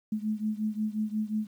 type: beating tone pair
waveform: sine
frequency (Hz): 212.7 / 218.3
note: G#3 / A3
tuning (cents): +42 / -13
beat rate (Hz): 5.6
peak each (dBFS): -30 / -32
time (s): 0.12-1.47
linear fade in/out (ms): 5
effects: 10-bit